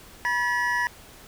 triangle tone cluster, 975 / 1725 / 1932 Hz, B5 / A6 / B6, -23 / -35 / -39 cents, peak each -25 dBFS, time 0.25-0.87 s, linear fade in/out 0 ms, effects pink hiss -48 dBFS RMS until 1.27 s

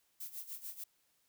violet noise with tremolo, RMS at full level -43 dBFS, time 0.2-0.84 s, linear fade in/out 5 ms, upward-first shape sine, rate 6.8 Hz, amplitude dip 80%, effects white hiss -75 dBFS RMS until 1.28 s

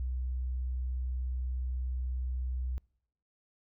sine tone, 63.1 Hz, B1, 38 cents sharp, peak -31 dBFS, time 0-2.78 s, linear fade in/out 0 ms, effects noise-tail reverb RT60 0.7 s tail -26 dB re dry

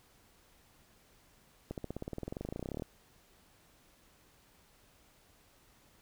accelerating click train, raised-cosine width 2 ms, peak -25 dBFS, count 27, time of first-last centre 1.71-2.822 s, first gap 68 ms, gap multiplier 0.96, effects pink hiss -65 dBFS RMS until 6.01 s

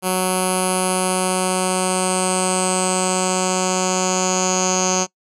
10% pulse tone with low-pass filter sweep, 185 Hz, F#3, in tune, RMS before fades -19 dBFS, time 0.02-5.07 s, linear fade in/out 50 ms, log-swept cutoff 11000 to 6400 Hz, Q 9.1, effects noise-tail reverb RT60 0.1 s tail -23 dB re dry

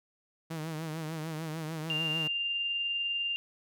sawtooth tone with vibrato, 158.7 Hz, D#3, 35 cents sharp, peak -31 dBFS, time 0.5-2.28 s, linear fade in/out 10 ms, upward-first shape triangle, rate 6.7 Hz, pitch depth 82 cents each way
sine tone with tremolo, 2794 Hz, F7, in tune, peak -28 dBFS, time 1.9-3.36 s, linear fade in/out 0 ms, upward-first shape triangle, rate 20 Hz, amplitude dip 30%
effects none

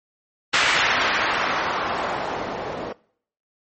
blue noise with low-pass filter sweep, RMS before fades -23 dBFS, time 0.53-2.93 s, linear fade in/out 10 ms, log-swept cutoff 2200 to 520 Hz, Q 1.1, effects noise-tail reverb RT60 0.6 s tail -23 dB re dry + MP3 32 kbps

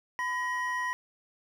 triangle tone pair together, 1004.9 / 1897 Hz, B5 / A#6, +30 / +30 cents, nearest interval major seventh, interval 1100 cents, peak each -30 / -30 dBFS, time 0.19-0.93 s, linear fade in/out 0 ms, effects none

